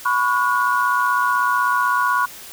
sine tone cluster, 995 / 1111 / 1447 Hz, B5 / C#6 / F#6, +13 / +4 / -39 cents, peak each -20 dBFS, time 0.05-2.26 s, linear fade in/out 10 ms, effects white hiss -38 dBFS RMS until 2.52 s

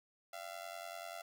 sawtooth tone with amplitude modulation, 681 Hz, F5, 44 cents flat, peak -37 dBFS, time 0.33-1.22 s, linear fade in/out 5 ms, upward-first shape sine, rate 90.2 Hz, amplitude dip 85%, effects none

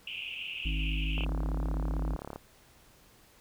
pink band-pass noise, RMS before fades -39 dBFS, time 0.07-1.25 s, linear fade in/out 5 ms, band 2500 to 3000 Hz, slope 96 dB/octave
harmonic tone, 51.8 Hz, G#1, 4 cents flat, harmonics 1 / 3 / 5 / 6, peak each -29 / -39 / -43 / -45 dBFS, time 0.65-2.16 s, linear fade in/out 5 ms
click train, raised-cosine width 1 ms, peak -25 dBFS, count 43, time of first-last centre 1.18-2.36 s, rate 35.6 Hz
effects pink hiss -60 dBFS RMS until 3.4 s

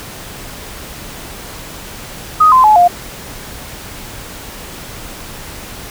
sine tone with pitch steps, 1250 / 1033.1 / 853.8 / 705.6 Hz, D#6 / C6 / G#5 / F5, +8 / -22 / +48 / +18 cents, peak -4 dBFS, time 2.4-2.88 s, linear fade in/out 10 ms, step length 120 ms, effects pink hiss -30 dBFS RMS until 5.9 s

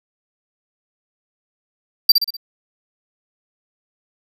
square tone with echo, 4699 Hz, D8, in tune, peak -5 dBFS, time 2.09-2.12 s, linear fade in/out 5 ms, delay 62 ms, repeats 4, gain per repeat -6 dB, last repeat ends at 2.368 s, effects none

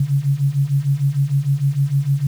sine beating tone pair, 135.8 / 142.4 Hz, C#3 / C#3, -35 / +47 cents, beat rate 6.6 Hz, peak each -19 / -17 dBFS, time 0-2.27 s, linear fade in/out 5 ms, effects 7-bit

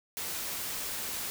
white noise, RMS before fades -36 dBFS, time 0.17-1.3 s, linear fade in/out 0 ms, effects none

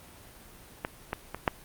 clicks, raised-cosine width 0.5 ms, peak -15 / -15 / -19 / -7 dBFS, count 4, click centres 0.849 / 1.131 / 1.346 / 1.478 s, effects pink hiss -51 dBFS RMS until 1.64 s + Opus 32 kbps

